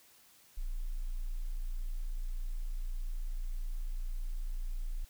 sine tone, 29.14 Hz, A#0, in tune, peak -33 dBFS, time 0.57-5.05 s, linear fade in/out 10 ms, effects white hiss -62 dBFS RMS until 5.09 s

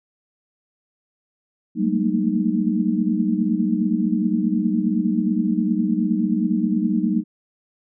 sine tone cluster, 186.5 / 201.6 / 224.3 / 233.9 / 308.9 Hz, F#3 / G3 / A3 / A#3 / D#4, +14 / +49 / +34 / +6 / -12 cents, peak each -24 dBFS, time 1.75-7.24 s, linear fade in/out 50 ms, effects none

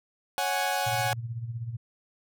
sawtooth chord, C# suspended fourth, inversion none, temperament equal, 554.4 / 740 / 830.6 Hz, C#5 / F#5 / G#5, 0 / 0 / 0 cents, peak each -30 / -25 / -26 dBFS, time 0.38-1.13 s, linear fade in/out 0 ms
sine tone with tremolo, 116.54 Hz, A#2, in tune, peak -29 dBFS, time 0.86-1.77 s, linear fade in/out 10 ms, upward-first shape sine, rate 16 Hz, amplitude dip 65%
effects none

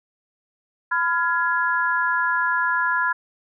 sine chord, F diminished, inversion second, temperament just, 1005.8 / 1396.9 / 1676.3 Hz, Cb6 / F6 / Ab6, +31 / 0 / +16 cents, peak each -23 dBFS, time 0.91-3.13 s, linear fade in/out 10 ms, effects none

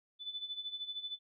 sine tone with tremolo, 3497 Hz, A7, 11 cents flat, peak -36 dBFS, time 0.19-1.19 s, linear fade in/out 50 ms, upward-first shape sine, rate 13 Hz, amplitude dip 75%, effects none

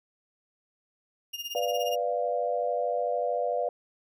35% pulse tone with tremolo, 2828 Hz, F7, 21 cents sharp, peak -30 dBFS, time 1.33-1.96 s, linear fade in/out 10 ms, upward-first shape sine, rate 17 Hz, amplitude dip 80%
sine chord, B diminished, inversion none, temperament equal, 493.9 / 587.3 / 698.5 Hz, B4 / D5 / F5, 0 / 0 / 0 cents, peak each -30 dBFS, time 1.55-3.69 s, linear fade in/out 2 ms
effects none

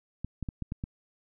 clicks, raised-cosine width 5 ms, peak -21 dBFS, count 6, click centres 0.246 / 0.427 / 0.488 / 0.623 / 0.721 / 0.839 s, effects none

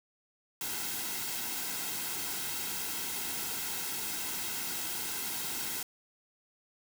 white noise with comb filter, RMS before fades -36 dBFS, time 0.61-5.83 s, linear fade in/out 2 ms, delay 1.7 ms, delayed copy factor -0.6, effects none

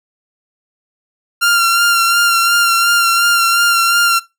sawtooth tone with vibrato, 1383 Hz, F6, 17 cents flat, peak -6 dBFS, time 1.41-4.2 s, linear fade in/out 20 ms, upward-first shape sine, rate 2.8 Hz, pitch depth 25 cents each way, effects noise-tail reverb RT60 0.2 s tail -18 dB re dry

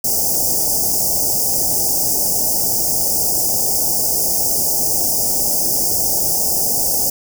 white band-stop noise, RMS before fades -17 dBFS, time 0.04-7.1 s, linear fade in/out 5 ms, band 860 to 4900 Hz, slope 96 dB/octave, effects none

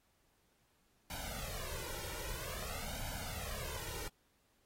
pink noise with flanger, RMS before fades -43 dBFS, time 1.1-4.08 s, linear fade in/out 2 ms, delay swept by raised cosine 1.3 to 2.15 ms, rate 0.51 Hz, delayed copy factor +0.9, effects pink hiss -75 dBFS RMS until 4.65 s + AAC 48 kbps

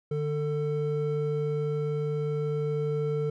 triangle tone pair together, 148.8 / 445.9 Hz, D3 / A4, +23 / +23 cents, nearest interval octave + perfect fifth, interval 1900 cents, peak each -27 dBFS, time 0.11-3.3 s, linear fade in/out 5 ms, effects none

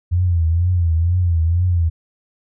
sine tone with vibrato, 85.7 Hz, F2, 32 cents flat, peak -13 dBFS, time 0.11-1.9 s, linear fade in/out 20 ms, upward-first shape triangle, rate 2.1 Hz, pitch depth 120 cents each way, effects none

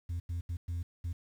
sine tone bursts at uneven times, 85.8 Hz, F2, 30 cents flat, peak -30 dBFS, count 5, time 0.09-0.2 / 0.29-0.41 / 0.49-0.57 / 0.68-0.83 / 1.04-1.13 s, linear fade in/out 10 ms, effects tanh soft clip ceiling -32 dBFS + 10-bit

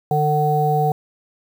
harmonic tone, 150 Hz, D3, 37 cents sharp, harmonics 1 / 3 / 5, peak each -19 / -22 / -18 dBFS, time 0.11-0.92 s, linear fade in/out 2 ms, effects 7-bit

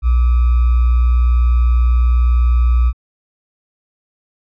sine tone with sample-and-hold, 60.5 Hz, B1, 35 cents flat, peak -9 dBFS, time 0.02-2.93 s, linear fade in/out 50 ms, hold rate 1225 Hz, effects low-pass 2000 Hz 12 dB/octave

